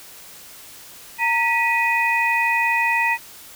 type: tone cluster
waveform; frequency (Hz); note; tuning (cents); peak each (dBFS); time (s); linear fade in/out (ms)
sine; 921 / 1944 / 2494; A#5 / B6 / D#7; -21 / -28 / +3; -21; 1.18-3.18; 50
effects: white hiss -42 dBFS RMS until 3.55 s